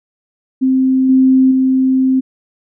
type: tone with level steps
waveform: sine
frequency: 261.6 Hz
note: C4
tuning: in tune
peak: -9 / -6 / -9 dBFS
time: 0.61-2.21 s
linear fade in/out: 20 ms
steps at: 1.09 / 1.51 s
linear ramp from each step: 5 ms
effects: none

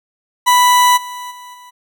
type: tone with level steps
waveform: 40% pulse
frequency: 987.8 Hz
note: B5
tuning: in tune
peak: -7 / -25 / -32 / -36 dBFS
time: 0.46-1.71 s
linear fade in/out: 20 ms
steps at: 0.96 / 1.3 / 1.53 s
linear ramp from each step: 20 ms
effects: none

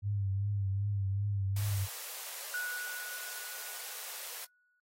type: tone with vibrato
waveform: sine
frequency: 99.6 Hz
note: G2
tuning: 28 cents sharp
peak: -30 dBFS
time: 0.02-1.88 s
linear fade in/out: 50 ms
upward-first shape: triangle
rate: 2.6 Hz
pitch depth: 62 cents each way
type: high-pass noise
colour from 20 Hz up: white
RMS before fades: -43 dBFS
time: 1.56-4.45 s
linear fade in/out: 5 ms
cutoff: 430 Hz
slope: 48 dB/octave
type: tone with exponential decay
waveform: sine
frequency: 1468 Hz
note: F#6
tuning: 14 cents flat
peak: -33 dBFS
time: 2.54-4.8 s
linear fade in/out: 2 ms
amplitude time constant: 490 ms
effects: noise-tail reverb RT60 0.1 s tail -21 dB re dry + AAC 48 kbps

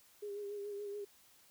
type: tone with vibrato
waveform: sine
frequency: 408.2 Hz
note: G#4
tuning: 30 cents flat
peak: -40 dBFS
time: 0.22-1.05 s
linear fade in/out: 10 ms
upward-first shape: sine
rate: 7 Hz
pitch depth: 35 cents each way
effects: white hiss -65 dBFS RMS until 1.5 s

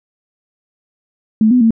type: tone with pitch steps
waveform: sine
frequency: 218.3 / 249.4 / 226 Hz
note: A3 / B3 / A3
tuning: -13 / +17 / +47 cents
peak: -7 dBFS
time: 1.41-1.707 s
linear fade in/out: 2 ms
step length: 99 ms
effects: none

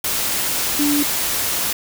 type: tone in noise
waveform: sine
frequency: 290.8 Hz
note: D4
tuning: 17 cents flat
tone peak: -16 dBFS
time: 0.79-1.03 s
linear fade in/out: 5 ms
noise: white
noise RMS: -21 dBFS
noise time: 0.04-1.73 s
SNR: +2 dB
effects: none

